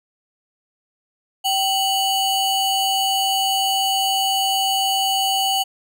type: ring-modulated tone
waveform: square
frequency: 1864.7 Hz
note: A#6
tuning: in tune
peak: -15 dBFS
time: 1.44-5.64 s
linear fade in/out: 20 ms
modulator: 1090 Hz
effects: none